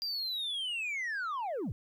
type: linear sweep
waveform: sine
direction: down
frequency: 4808 to 76.7 Hz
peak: -30 dBFS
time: 0.02-1.72 s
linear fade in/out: 0 ms
effects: tanh soft clip ceiling -32 dBFS + 12-bit